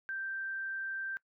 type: tone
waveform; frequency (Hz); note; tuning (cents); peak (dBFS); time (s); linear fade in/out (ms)
sine; 1568; G6; 0; -35; 0.09-1.17; 0
effects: noise-tail reverb RT60 0.1 s tail -21 dB re dry